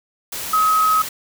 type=tone in noise; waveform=sine; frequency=1273 Hz; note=D#6; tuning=39 cents sharp; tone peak=-13 dBFS; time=0.53-1.02 s; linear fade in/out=5 ms; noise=white; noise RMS=-28 dBFS; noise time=0.32-1.09 s; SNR=+12 dB; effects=none